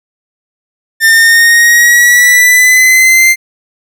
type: linear sweep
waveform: 45% pulse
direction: up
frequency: 1793 to 2096 Hz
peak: -3 dBFS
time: 1-3.36 s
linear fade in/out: 50 ms
effects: none